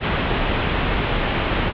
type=low-pass noise; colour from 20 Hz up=pink; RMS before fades=-21 dBFS; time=0-1.73 s; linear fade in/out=50 ms; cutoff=3400 Hz; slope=48 dB/octave; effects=none